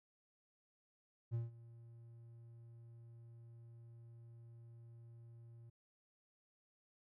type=tone with ADSR envelope; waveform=triangle; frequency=116.54 Hz; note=A#2; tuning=in tune; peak=-33 dBFS; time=1.31-5.7 s; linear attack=34 ms; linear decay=160 ms; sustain=-20 dB; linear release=8 ms; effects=none